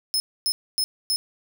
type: tone bursts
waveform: sawtooth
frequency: 5190 Hz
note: E8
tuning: 28 cents flat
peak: -18 dBFS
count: 4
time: 0.14-1.16 s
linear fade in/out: 0 ms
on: 60 ms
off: 260 ms
effects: none